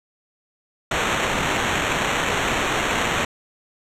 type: noise with sample-and-hold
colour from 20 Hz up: white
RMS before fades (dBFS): -22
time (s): 0.91-3.25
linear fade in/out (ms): 5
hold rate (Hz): 4900
effects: low-pass 8000 Hz 12 dB/octave